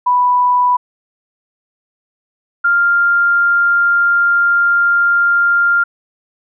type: tone pair in turn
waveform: sine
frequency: 987.8 / 1397 Hz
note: B5 / F6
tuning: 0 / 0 cents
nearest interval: tritone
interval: 600 cents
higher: second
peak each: -9 dBFS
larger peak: neither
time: 0.06-0.77 / 2.64-5.84 s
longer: second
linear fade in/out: 10 ms
effects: none